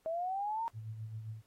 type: linear sweep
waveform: sine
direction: up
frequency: 635 to 932.3 Hz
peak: -33 dBFS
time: 0.06-0.68 s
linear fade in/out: 0 ms
type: tone with tremolo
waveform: sine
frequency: 110 Hz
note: A2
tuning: in tune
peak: -38 dBFS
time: 0.73-1.42 s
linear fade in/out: 50 ms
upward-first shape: sine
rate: 7.5 Hz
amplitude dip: 50%
effects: pink hiss -73 dBFS RMS until 1.46 s + AAC 48 kbps